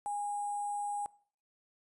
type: tone with sample-and-hold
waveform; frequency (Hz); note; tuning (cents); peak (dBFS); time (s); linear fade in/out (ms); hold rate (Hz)
sine; 821; G#5; -20; -33; 0.06-1.06; 0; 8820
effects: noise-tail reverb RT60 0.5 s tail -22 dB re dry + resampled to 24000 Hz